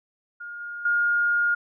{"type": "tone with level steps", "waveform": "sine", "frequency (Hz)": 1421, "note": "F6", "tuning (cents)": 30, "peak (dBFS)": [-34, -32, -19], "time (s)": [0.4, 1.55], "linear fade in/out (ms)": 10, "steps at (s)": [0.6, 0.85], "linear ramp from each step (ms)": 5, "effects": []}